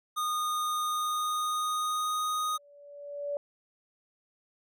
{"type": "tone with pitch glide", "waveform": "square", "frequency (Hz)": [1229, 1243.3], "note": ["D#6", "D#6"], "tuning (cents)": [-22, -2], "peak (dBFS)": -29, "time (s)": [0.16, 2.58], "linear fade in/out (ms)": 20, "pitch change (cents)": 20, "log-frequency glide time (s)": [0.84, 2.27]}
{"type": "tone with exponential growth", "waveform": "sine", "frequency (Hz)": 575, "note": "D5", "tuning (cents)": -37, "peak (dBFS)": -28, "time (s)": [2.31, 3.37], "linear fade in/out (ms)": 1, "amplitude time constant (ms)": 230}
{"effects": []}